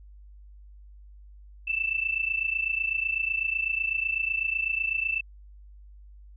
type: tone pair together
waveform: sine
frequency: 2637 / 2665 Hz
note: E7 / E7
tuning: 0 / +18 cents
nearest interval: unison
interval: 18 cents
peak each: -28 dBFS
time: 1.67-5.21 s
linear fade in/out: 10 ms
effects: added 50 Hz sine -46 dBFS peak until 6.36 s